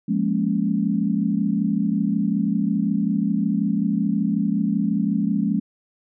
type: chord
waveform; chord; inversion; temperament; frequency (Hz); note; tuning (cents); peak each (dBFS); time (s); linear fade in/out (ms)
sine; Bb minor seventh; second; equal; 174.61 / 207.7 / 233.1 / 277.2; F3 / Ab3 / Bb3 / Db4; 0 / 0 / 0 / 0; -25 / -21 / -27 / -26; 0.08-5.6; 10
effects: none